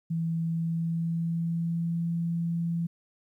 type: tone with pitch glide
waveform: sine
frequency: 164.81 to 168.47 Hz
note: E3 to E3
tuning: 0 to +38 cents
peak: -26 dBFS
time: 0.1-2.87 s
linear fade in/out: 10 ms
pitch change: +38 cents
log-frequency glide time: 0.44-2.05 s
effects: 11-bit